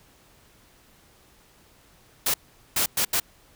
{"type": "noise bursts at uneven times", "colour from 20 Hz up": "white", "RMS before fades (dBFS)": -23, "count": 4, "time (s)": [[2.26, 2.34], [2.76, 2.86], [2.97, 3.05], [3.13, 3.2]], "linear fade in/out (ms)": 5, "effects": ["pink hiss -57 dBFS RMS until 3.55 s"]}